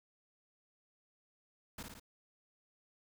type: noise with echo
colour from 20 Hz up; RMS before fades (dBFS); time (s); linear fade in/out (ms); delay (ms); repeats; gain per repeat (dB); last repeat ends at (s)
pink; -45; 1.78-1.83; 5; 56; 3; -3; 1.998
effects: none